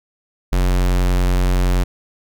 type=tone; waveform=square; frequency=45.29 Hz; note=F#1; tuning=36 cents flat; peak=-14 dBFS; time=0.52-1.84 s; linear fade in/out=10 ms; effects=none